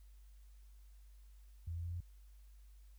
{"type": "tone with pitch steps", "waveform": "sine", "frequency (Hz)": [83.7, 84.82, 85.95, 87.1], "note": ["E2", "E2", "F2", "F2"], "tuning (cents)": [27, 50, -27, -4], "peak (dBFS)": -39, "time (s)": [1.67, 2.006], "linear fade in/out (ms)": 5, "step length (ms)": 84, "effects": ["added 50 Hz sine -56 dBFS peak until 2.98 s", "white hiss -75 dBFS RMS until 2.98 s"]}